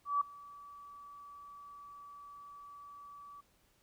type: tone with ADSR envelope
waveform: sine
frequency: 1149 Hz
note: D6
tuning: 38 cents flat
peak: -26 dBFS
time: 0.05-3.41 s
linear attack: 160 ms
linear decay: 5 ms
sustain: -23 dB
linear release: 10 ms
effects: pink hiss -71 dBFS RMS until 3.82 s